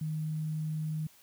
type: tone with sample-and-hold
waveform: sine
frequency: 155.56 Hz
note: D#3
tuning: in tune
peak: -31 dBFS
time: 0.01-1.07 s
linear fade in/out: 5 ms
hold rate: 11025 Hz
effects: white hiss -60 dBFS RMS until 1.22 s